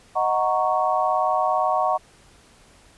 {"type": "chord", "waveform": "sine", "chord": "D# minor seventh", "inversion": "none", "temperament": "equal", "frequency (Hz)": [622.3, 740, 932.3, 1108.7], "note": ["D#5", "F#5", "A#5", "C#6"], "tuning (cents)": [0, 0, 0, 0], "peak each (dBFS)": [-25, -22, -26, -24], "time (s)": [0.15, 1.98], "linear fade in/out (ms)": 20, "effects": ["pink hiss -53 dBFS RMS until 2.97 s", "resampled to 24000 Hz"]}